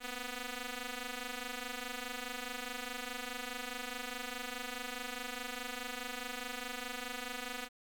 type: ring-modulated tone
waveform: 5% pulse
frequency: 246.9 Hz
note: B3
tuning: in tune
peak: -25 dBFS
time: 0-7.69 s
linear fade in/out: 50 ms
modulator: 1000 Hz
effects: none